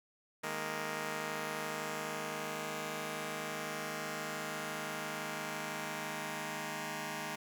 5% pulse chord, D# suspended fourth, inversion none, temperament just, 155.56 / 207.4 / 233.3 Hz, D#3 / G#3 / A#3, 0 / -2 / +2 cents, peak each -31 dBFS, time 0.43-7.36 s, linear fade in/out 10 ms, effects none

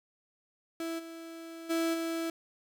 35% pulse tone with level steps, 329.6 Hz, E4, in tune, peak -32 / -41 / -26 / -30 dBFS, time 0.8-2.3 s, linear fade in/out 2 ms, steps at 0.98 / 1.69 / 1.93 s, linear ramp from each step 20 ms, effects none

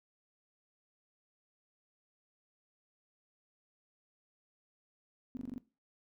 sine tone bursts, 253.4 Hz, B3, 45 cents sharp, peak -37 dBFS, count 6, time 5.35-5.58 s, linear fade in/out 0 ms, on 20 ms, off 22 ms, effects noise-tail reverb RT60 0.3 s tail -18 dB re dry

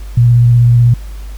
sine tone with vibrato, 119.7 Hz, A#2, 46 cents sharp, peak -4 dBFS, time 0.17-0.94 s, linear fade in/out 5 ms, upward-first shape triangle, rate 16 Hz, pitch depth 24 cents each way, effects added 50 Hz sine -23 dBFS peak until 1.37 s + pink hiss -41 dBFS RMS until 1.37 s

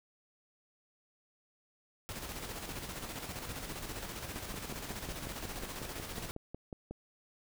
pink noise with tremolo, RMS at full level -41 dBFS, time 2.09-6.31 s, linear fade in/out 0 ms, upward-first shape square, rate 15 Hz, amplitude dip 40%
click train, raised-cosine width 2 ms, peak -29 dBFS, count 15, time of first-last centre 4.36-6.91 s, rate 5.49 Hz
effects none

